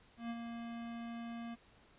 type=tone with ADSR envelope; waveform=square; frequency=233.1 Hz; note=A#3; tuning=in tune; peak=-38 dBFS; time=0.17-1.56 s; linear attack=130 ms; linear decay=43 ms; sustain=-5 dB; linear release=27 ms; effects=pink hiss -65 dBFS RMS until 1.98 s + resampled to 8000 Hz